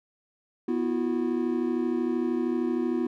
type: chord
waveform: triangle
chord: B suspended fourth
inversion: none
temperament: equal with one note detuned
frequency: 246.9 / 329.6 / 362.6 Hz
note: B3 / E4 / F#4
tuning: 0 / 0 / -35 cents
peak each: -26 / -27 / -28 dBFS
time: 0.68-3.07 s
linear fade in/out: 5 ms
effects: none